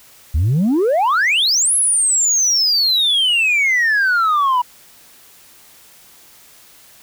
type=exponential two-way sweep; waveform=sine; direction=up then down; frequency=69.3 to 10960 to 960 Hz; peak=-10 dBFS; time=0.34-4.62 s; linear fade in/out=10 ms; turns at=1.74 s; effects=tanh soft clip ceiling -11 dBFS + white hiss -46 dBFS RMS until 7.02 s

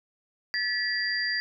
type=tone cluster; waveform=sine; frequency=1738 / 1936 / 4751 Hz; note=A6 / B6 / D8; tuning=-22 / -35 / +19 cents; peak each=-30 dBFS; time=0.54-1.4 s; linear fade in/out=0 ms; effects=none

